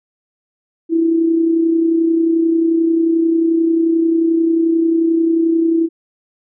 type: tone with amplitude modulation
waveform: sine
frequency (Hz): 329.6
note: E4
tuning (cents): 0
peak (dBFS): -9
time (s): 0.89-5.89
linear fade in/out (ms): 50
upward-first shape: sine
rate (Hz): 31.3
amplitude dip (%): 45
effects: none